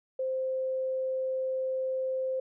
sine tone, 522 Hz, C5, 4 cents flat, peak -28 dBFS, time 0.19-2.4 s, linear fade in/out 5 ms, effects none

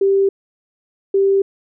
sine tone pair in turn, 392 / 392 Hz, G4 / G4, 0 / 0 cents, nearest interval unison, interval 0 cents, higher neither, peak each -11 / -11 dBFS, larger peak neither, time 0.01-0.29 / 1.14-1.42 s, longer neither, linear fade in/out 5 ms, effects none

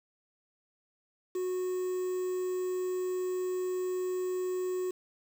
triangle tone with quantisation, 366.8 Hz, F#4, 15 cents flat, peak -28 dBFS, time 1.35-4.91 s, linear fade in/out 5 ms, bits 8, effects none

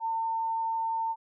sine tone, 903 Hz, A5, 45 cents sharp, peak -27 dBFS, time 0-1.16 s, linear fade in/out 50 ms, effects none

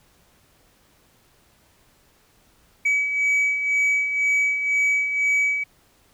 sine beating tone pair, 2277 / 2279 Hz, C#7 / C#7, +46 / +47 cents, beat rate 2 Hz, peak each -24 / -17 dBFS, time 2.85-5.64 s, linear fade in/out 10 ms, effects tanh soft clip ceiling -16 dBFS + pink hiss -59 dBFS RMS until 6.13 s

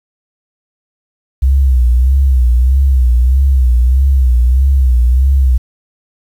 sine tone with vibrato, 64 Hz, C2, 38 cents flat, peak -6 dBFS, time 1.42-5.58 s, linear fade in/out 10 ms, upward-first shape sine, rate 1.6 Hz, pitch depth 110 cents each way, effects 7-bit

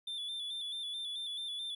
triangle tone with vibrato, 3500 Hz, A7, 10 cents flat, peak -36 dBFS, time 0.07-1.75 s, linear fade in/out 5 ms, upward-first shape square, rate 4.6 Hz, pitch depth 38 cents each way, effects none

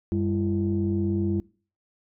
sine tone cluster, 94.5 / 198.4 / 337 Hz, F#2 / G3 / E4, +37 / +21 / +38 cents, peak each -26 dBFS, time 0.12-1.4 s, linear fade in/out 0 ms, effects noise-tail reverb RT60 0.4 s tail -23 dB re dry + tanh soft clip ceiling -15 dBFS

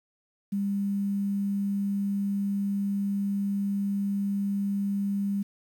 sine tone, 200 Hz, G3, 35 cents sharp, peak -25 dBFS, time 0.52-5.43 s, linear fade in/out 10 ms, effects 9-bit

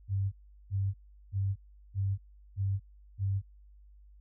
sine tone bursts, 98 Hz, G2, in tune, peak -27 dBFS, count 6, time 0.08-3.42 s, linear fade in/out 50 ms, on 240 ms, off 380 ms, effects added 50 Hz sine -53 dBFS peak until 4.2 s

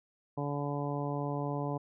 harmonic tone, 143.7 Hz, D3, 37 cents flat, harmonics 1 / 2 / 3 / 4 / 5 / 6 / 7, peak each -35 / -38 / -40 / -41 / -42 / -43 / -43 dBFS, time 0.37-1.78 s, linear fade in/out 10 ms, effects none

